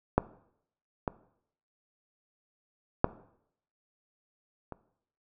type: clicks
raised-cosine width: 1 ms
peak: -7 / -15 / -6 / -25 dBFS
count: 4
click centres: 0.18 / 1.078 / 3.044 / 4.723 s
effects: noise-tail reverb RT60 0.7 s tail -18 dB re dry